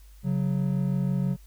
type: tone pair together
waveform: triangle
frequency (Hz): 138.1 / 184.34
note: C#3 / F#3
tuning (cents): -6 / -6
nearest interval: perfect fourth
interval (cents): 500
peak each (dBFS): -24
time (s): 0.23-1.37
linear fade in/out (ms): 50
effects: added 50 Hz sine -47 dBFS peak until 1.46 s + white hiss -61 dBFS RMS until 1.46 s